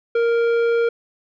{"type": "tone with tanh clipping", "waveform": "sine", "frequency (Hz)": 466.2, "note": "A#4", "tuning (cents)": 0, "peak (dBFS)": -17, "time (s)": [0.15, 0.89], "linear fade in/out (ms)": 5, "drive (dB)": 11, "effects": []}